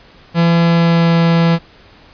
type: tone with pitch glide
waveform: 45% pulse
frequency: 168.7 to 167.44 Hz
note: E3 to E3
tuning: +40 to +27 cents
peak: -9 dBFS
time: 0.34-1.59 s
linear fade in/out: 50 ms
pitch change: -13 cents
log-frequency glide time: 0.66-1.16 s
effects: pink hiss -44 dBFS RMS until 2.13 s + resampled to 11025 Hz